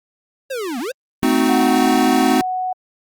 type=linear two-way sweep; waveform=square; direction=down then up; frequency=555 to 222.7 to 555 Hz; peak=-23 dBFS; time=0.5-0.92 s; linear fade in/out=10 ms; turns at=0.79 s
type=chord; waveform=square; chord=A diminished seventh; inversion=none; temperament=equal with one note detuned; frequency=220 / 258.8 / 311.1 / 370 Hz; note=A3 / C4 / Eb4 / Gb4; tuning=0 / -19 / 0 / 0 cents; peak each=-22 / -17 / -20 / -22 dBFS; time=1.23-2.41 s; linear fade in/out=0 ms
type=tone; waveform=sine; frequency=740 Hz; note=F#5; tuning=in tune; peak=-19 dBFS; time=1.49-2.73 s; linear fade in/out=5 ms
effects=Opus 48 kbps